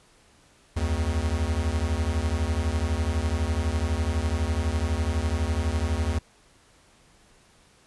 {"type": "beating tone pair", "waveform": "square", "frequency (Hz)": [73, 85], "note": ["D2", "F2"], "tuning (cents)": [-10, -46], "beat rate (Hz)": 12, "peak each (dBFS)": [-27, -27], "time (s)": [0.76, 6.19], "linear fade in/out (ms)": 10, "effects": ["pink hiss -58 dBFS RMS until 7.86 s", "resampled to 24000 Hz"]}